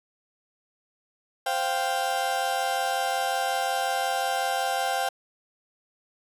35% pulse chord, C suspended fourth, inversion none, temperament equal, 523.3 / 698.5 / 784 Hz, C5 / F5 / G5, 0 / 0 / 0 cents, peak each -31 / -28 / -25 dBFS, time 1.46-5.09 s, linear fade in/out 5 ms, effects resampled to 32000 Hz

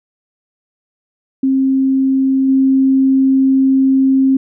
sine tone with level steps, 266.7 Hz, C4, 33 cents sharp, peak -10 / -8 dBFS, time 1.43-4.37 s, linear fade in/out 5 ms, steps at 2.48 s, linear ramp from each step 10 ms, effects none

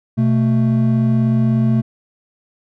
triangle tone pair together, 125.3 / 221.7 Hz, B2 / A3, +25 / +13 cents, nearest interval minor seventh, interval 988 cents, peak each -13 dBFS, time 0.17-1.82 s, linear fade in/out 20 ms, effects none

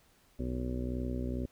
harmonic tone, 62.2 Hz, B1, 13 cents sharp, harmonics 1 / 2 / 3 / 4 / 5 / 6 / 7 / 8 / 9, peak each -36 / -40 / -47 / -37 / -47 / -43 / -50 / -51 / -47 dBFS, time 0.39-1.46 s, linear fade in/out 5 ms, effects pink hiss -66 dBFS RMS until 1.51 s

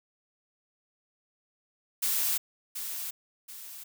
blue noise with echo, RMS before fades -28 dBFS, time 2.02-2.38 s, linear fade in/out 10 ms, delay 730 ms, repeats 2, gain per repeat -8 dB, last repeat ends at 3.84 s, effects none

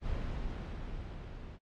brown noise with level ramp, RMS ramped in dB -35 to -46 dBFS, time 0.01-1.59 s, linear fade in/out 50 ms, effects low-pass 4000 Hz 12 dB/octave + AAC 48 kbps

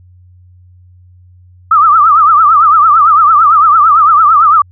sine tone with vibrato, 1244.5 Hz, D#6, in tune, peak -3 dBFS, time 1.71-4.62 s, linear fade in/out 5 ms, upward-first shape triangle, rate 8.9 Hz, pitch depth 160 cents each way, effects added 90 Hz sine -38 dBFS peak until 4.71 s

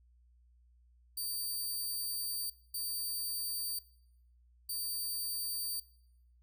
10% pulse tone bursts at uneven times, 4630 Hz, D8, 25 cents flat, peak -29 dBFS, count 3, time 1.17-2.5 / 2.74-3.79 / 4.69-5.8 s, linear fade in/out 5 ms, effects noise-tail reverb RT60 0.8 s tail -20 dB re dry + added 60 Hz sine -62 dBFS peak until 6.42 s

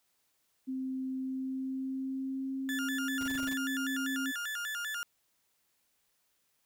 sine tone with pitch glide, 261.6 to 267.1 Hz, C4 to C4, 0 to +36 cents, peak -33 dBFS, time 0.67-4.32 s, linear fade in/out 20 ms, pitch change +36 cents, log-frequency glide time 1.15-2.51 s
35% pulse tone with vibrato, 1568 Hz, G6, in tune, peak -33 dBFS, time 2.69-5.03 s, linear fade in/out 0 ms, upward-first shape square, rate 5.1 Hz, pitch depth 180 cents each way
pink noise bursts, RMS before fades -45 dBFS, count 8, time 3.21-3.533 s, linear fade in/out 0 ms, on 22 ms, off 21 ms
effects white hiss -75 dBFS RMS until 6.65 s

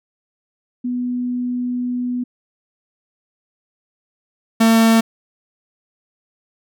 sine / 45% pulse tone pair in turn, 246.9 / 225.6 Hz, B3 / A3, 0 / +44 cents, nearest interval major second, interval 156 cents, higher first, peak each -19 / -10 dBFS, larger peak second, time 0.84-2.24 / 4.6-5.01 s, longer first, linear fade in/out 10 ms, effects none

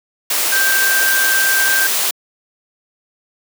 sine tone in noise, 1572 Hz, G6, 4 cents sharp, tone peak -14 dBFS, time 0.52-1.87 s, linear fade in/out 5 ms, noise white, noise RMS -17 dBFS, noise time 0.3-2.11 s, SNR 0 dB, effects high-pass 400 Hz 12 dB/octave

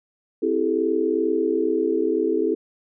sine chord, A minor seventh, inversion first, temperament equal with one note detuned, 261.6 / 329.6 / 392 / 432.4 Hz, C4 / E4 / G4 / A4, 0 / 0 / 0 / -30 cents, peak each -28 / -23 / -25 / -23 dBFS, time 0.42-2.55 s, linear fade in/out 10 ms, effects none

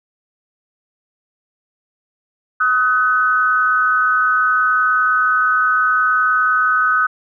sine tone pair together, 1265 / 1504.3 Hz, D#6 / F#6, +28 / +28 cents, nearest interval minor third, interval 300 cents, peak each -15 dBFS, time 2.6-7.07 s, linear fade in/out 10 ms, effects none

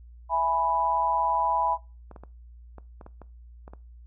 sine chord, E major, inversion none, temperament equal, 659.3 / 830.6 / 987.8 Hz, E5 / G#5 / B5, 0 / 0 / 0 cents, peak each -30 / -27 / -24 dBFS, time 0.29-1.78 s, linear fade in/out 50 ms
clicks, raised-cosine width 1 ms, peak -30 dBFS, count 9, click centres 2.113 / 2.162 / 2.236 / 2.783 / 3.012 / 3.064 / 3.217 / 3.679 / 3.735 s
effects noise-tail reverb RT60 0.3 s tail -20 dB re dry + added 59 Hz sine -45 dBFS peak until 4.06 s

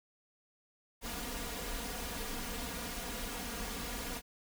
pink noise with comb filter, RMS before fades -40 dBFS, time 1.01-4.22 s, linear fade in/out 50 ms, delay 4.2 ms, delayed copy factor +0.9, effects none

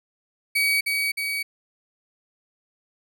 35% pulse tone with echo, 2264 Hz, C#7, 36 cents sharp, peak -17 dBFS, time 0.55-0.81 s, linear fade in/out 10 ms, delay 310 ms, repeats 2, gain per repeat -3 dB, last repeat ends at 1.43 s, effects none

